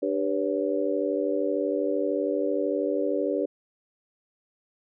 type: harmonic tone with a mistuned harmonic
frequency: 98.2 Hz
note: G2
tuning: 4 cents sharp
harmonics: 3 / 4 / 5 / 6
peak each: -29 / -29 / -29 / -29 dBFS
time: 0.02-3.46 s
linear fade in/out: 10 ms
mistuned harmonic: 6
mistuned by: -76 cents
effects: none